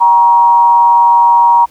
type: tone with frequency modulation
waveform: sine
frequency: 946 Hz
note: A#5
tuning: 25 cents sharp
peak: -4 dBFS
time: 0-1.66 s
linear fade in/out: 20 ms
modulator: 165 Hz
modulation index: 0.37
effects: pink hiss -46 dBFS RMS until 1.7 s